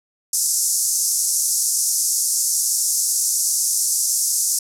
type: band-pass noise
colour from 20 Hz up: pink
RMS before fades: -20 dBFS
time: 0.33-4.59 s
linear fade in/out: 5 ms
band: 5500 to 12000 Hz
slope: 48 dB/octave
effects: none